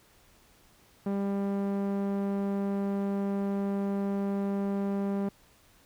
sawtooth tone with low-pass filter, 198.6 Hz, G3, 23 cents sharp, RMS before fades -30 dBFS, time 1.06-5.29 s, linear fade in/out 5 ms, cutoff 860 Hz, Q 0.54, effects pink hiss -61 dBFS RMS until 5.85 s

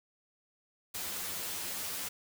white noise with comb filter, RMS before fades -38 dBFS, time 0.94-2.09 s, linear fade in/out 10 ms, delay 11 ms, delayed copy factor +0.9, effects none

